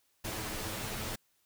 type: noise with comb filter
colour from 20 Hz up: pink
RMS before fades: -38 dBFS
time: 0.24-1.16 s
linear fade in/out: 10 ms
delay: 9.3 ms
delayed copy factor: +0.6
effects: white hiss -73 dBFS RMS until 1.45 s